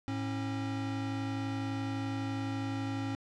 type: tone pair together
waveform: square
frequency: 108.1 / 272.4 Hz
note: A2 / C#4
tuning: -30 / -30 cents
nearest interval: octave + major third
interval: 1600 cents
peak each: -37 / -36 dBFS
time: 0.08-3.15 s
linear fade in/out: 0 ms
effects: low-pass 5000 Hz 12 dB/octave